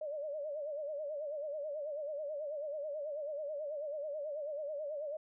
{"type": "tone with vibrato", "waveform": "sine", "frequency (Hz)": 593, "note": "D5", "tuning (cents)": 17, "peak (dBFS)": -37, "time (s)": [0.01, 5.17], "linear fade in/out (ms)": 5, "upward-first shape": "sine", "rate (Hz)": 9.2, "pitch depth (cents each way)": 100, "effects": []}